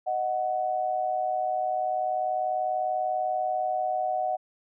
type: tone pair together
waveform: sine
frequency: 622.3 / 742.6 Hz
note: D#5 / F#5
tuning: 0 / +6 cents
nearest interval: minor third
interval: 306 cents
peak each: -30 / -26 dBFS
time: 0.06-4.37 s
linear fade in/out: 20 ms
effects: none